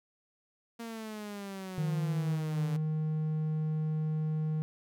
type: exponential sweep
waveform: sawtooth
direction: down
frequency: 233.1 to 144.4 Hz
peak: -35 dBFS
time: 0.79-2.77 s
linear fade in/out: 10 ms
type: tone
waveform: triangle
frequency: 155.56 Hz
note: D#3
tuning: in tune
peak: -27 dBFS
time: 1.78-4.62 s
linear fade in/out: 0 ms
effects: none